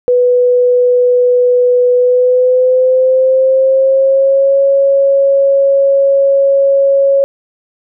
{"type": "tone with pitch glide", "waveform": "sine", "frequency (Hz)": [493.9, 551.2], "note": ["B4", "C#5"], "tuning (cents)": [0, -10], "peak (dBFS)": -6, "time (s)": [0.08, 7.24], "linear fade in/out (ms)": 0, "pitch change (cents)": 190, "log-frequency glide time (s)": [1.94, 4.6], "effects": []}